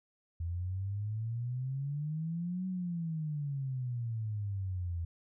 sine exponential two-way sweep, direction up then down, 82.9 to 188 to 82.9 Hz, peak -33 dBFS, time 0.4-5.05 s, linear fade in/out 5 ms, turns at 2.67 s, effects none

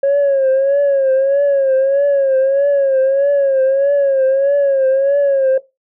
sine tone with vibrato, 548 Hz, C#5, 20 cents flat, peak -8 dBFS, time 0.03-5.58 s, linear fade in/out 5 ms, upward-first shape triangle, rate 1.6 Hz, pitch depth 79 cents each way, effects noise-tail reverb RT60 0.2 s tail -18 dB re dry + tanh soft clip ceiling -8 dBFS

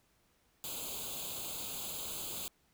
white noise with comb filter, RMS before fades -41 dBFS, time 0.64-2.48 s, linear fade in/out 0 ms, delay 0.27 ms, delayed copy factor +0.9, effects pink hiss -72 dBFS RMS until 2.73 s

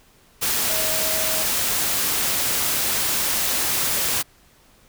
sine tone in noise, 635 Hz, D#5, 35 cents sharp, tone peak -30 dBFS, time 0.69-1.44 s, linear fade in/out 20 ms, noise white, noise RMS -22 dBFS, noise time 0.41-4.23 s, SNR -11 dB, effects pink hiss -55 dBFS RMS until 4.88 s

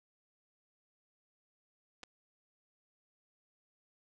clicks, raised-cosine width 0.2 ms, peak -30 dBFS, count 2, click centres 2.032 / 2.036 s, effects none

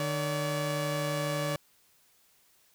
sawtooth tone pair together, 151 / 572.1 Hz, D3 / D5, +48 / -45 cents, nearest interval octave + major seventh, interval 2307 cents, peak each -28 dBFS, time 0-1.56 s, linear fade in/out 2 ms, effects white hiss -65 dBFS RMS until 2.74 s

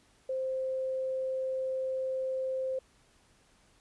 sine tone, 523.3 Hz, C5, in tune, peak -30 dBFS, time 0.29-2.79 s, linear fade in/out 5 ms, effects pink hiss -65 dBFS RMS until 3.8 s + resampled to 24000 Hz

